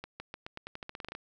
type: accelerating click train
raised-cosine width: 0.3 ms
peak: -24 dBFS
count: 15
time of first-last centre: 0.04-1.151 s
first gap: 160 ms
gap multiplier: 0.88
effects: none